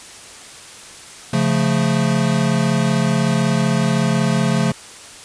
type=chord; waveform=square; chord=Db augmented; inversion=none; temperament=equal; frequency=138.59 / 174.61 / 220 Hz; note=Db3 / F3 / A3; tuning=0 / 0 / 0 cents; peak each=-20 dBFS; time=1.33-4.72 s; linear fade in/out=5 ms; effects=white hiss -38 dBFS RMS until 5.24 s + resampled to 22050 Hz